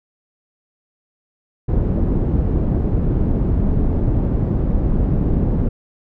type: low-pass noise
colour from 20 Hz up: pink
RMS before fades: -17 dBFS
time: 1.68-5.69 s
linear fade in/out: 10 ms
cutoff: 300 Hz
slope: 12 dB/octave
effects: none